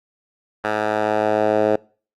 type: tone with band-pass filter sweep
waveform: 10% pulse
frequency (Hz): 106.9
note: A2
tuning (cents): -49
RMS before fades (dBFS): -19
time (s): 0.64-1.76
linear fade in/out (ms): 5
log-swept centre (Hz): 1100 to 550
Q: 1.7
effects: noise-tail reverb RT60 0.4 s tail -24 dB re dry + Opus 32 kbps